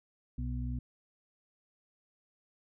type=harmonic tone; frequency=61.74 Hz; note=B1; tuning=in tune; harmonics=1 / 2 / 4; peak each=-35 / -38 / -41 dBFS; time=0.38-0.79 s; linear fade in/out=5 ms; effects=none